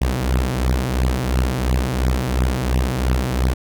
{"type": "beating tone pair", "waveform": "sawtooth", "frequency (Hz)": [62, 64.9], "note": ["B1", "C2"], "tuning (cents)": [7, -13], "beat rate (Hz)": 2.9, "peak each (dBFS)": -16, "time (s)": [0.01, 3.54], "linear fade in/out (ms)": 10, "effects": []}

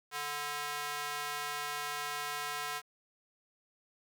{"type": "tone with high-pass filter", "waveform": "square", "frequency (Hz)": 146.5, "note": "D3", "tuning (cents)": -4, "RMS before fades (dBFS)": -38, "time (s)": [0.11, 2.82], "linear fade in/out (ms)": 50, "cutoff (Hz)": 1100, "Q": 1.1, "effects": ["10-bit"]}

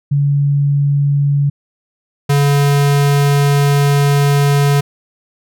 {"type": "tone pair in turn", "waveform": ["sine", "square"], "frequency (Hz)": [142.3, 142.3], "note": ["C#3", "C#3"], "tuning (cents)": [46, 46], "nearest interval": "unison", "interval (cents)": 0, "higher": "neither", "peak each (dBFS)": -10, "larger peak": "neither", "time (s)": [[0.11, 1.5], [2.29, 4.81]], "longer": "second", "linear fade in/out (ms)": 10, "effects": []}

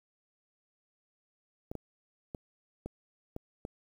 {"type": "clicks", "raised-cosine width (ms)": 2, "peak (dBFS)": -25, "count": 6, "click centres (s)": [1.715, 1.753, 2.348, 2.86, 3.364, 3.651], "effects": ["9-bit"]}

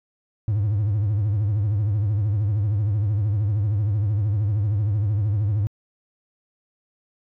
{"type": "tone with vibrato", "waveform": "triangle", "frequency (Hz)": 103.7, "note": "G#2", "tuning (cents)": -2, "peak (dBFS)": -16, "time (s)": [0.48, 5.67], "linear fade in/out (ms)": 0, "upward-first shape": "triangle", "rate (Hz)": 13, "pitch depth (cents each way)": 150, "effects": ["tanh soft clip ceiling -13 dBFS"]}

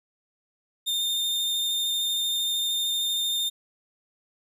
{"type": "tone with vibrato", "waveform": "40% pulse", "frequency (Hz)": 3630, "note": "A#7", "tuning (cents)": -47, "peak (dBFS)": -23, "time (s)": [0.86, 3.5], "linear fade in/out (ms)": 20, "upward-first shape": "square", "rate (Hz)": 13, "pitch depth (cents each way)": 8, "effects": []}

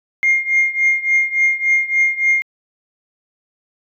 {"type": "tone with tremolo", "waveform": "sine", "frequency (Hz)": 2123, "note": "C7", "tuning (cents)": 25, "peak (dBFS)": -8, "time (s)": [0.23, 2.42], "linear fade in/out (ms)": 0, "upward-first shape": "triangle", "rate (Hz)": 3.5, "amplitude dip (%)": 90, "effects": ["tanh soft clip ceiling -7 dBFS"]}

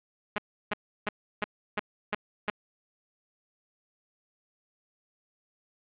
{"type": "tone bursts", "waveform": "5% pulse", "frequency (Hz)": 208.7, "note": "G#3", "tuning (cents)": 9, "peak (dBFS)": -16, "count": 7, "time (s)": [0.36, 2.501], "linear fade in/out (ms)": 2, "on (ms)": 23, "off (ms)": 330, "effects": ["resampled to 8000 Hz", "8-bit"]}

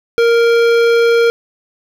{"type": "tone with hard clipping", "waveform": "sine", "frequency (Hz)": 466.2, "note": "A#4", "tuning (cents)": 0, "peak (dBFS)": -10, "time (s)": [0.18, 1.3], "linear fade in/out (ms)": 0, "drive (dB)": 15, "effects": []}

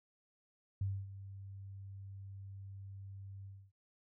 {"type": "tone with ADSR envelope", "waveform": "sine", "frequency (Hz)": 97.8, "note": "G2", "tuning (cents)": -4, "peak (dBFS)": -32, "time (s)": [0.81, 3.72], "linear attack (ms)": 4, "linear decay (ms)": 250, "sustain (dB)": -14, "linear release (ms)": 270, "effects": []}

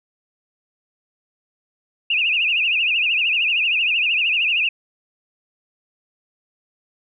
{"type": "tone with vibrato", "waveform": "sine", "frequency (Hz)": 2637, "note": "E7", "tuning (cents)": 0, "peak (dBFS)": -16, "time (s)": [2.1, 4.69], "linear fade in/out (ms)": 5, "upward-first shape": "triangle", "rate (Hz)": 13, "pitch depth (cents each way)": 170, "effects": []}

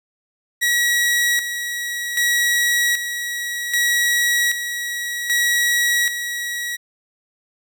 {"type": "tone with tremolo", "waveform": "sawtooth", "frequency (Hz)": 1918, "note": "A#6", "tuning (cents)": 49, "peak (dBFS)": -12, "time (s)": [0.61, 6.77], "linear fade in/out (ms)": 20, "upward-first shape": "square", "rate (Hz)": 0.64, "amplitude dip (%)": 60, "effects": []}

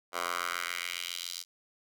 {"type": "tone with high-pass filter sweep", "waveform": "10% pulse", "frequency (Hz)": 87.31, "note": "F2", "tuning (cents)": 0, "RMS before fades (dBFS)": -36, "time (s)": [0.12, 1.45], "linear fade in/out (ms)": 50, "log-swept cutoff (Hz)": [830, 4800], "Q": 1.9, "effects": []}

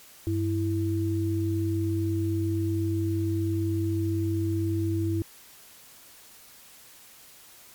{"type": "tone pair together", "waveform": "sine", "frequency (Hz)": [97.99, 329.6], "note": ["G2", "E4"], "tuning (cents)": [0, 0], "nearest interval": "octave + major sixth", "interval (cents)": 2100, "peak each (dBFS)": [-26, -27], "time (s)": [0.27, 5.22], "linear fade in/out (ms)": 0, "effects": ["white hiss -51 dBFS RMS until 7.74 s", "MP3 96 kbps"]}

